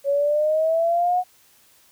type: exponential sweep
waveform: sine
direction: up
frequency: 554.4 to 735 Hz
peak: -17 dBFS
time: 0.04-1.24 s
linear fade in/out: 50 ms
effects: white hiss -56 dBFS RMS until 1.91 s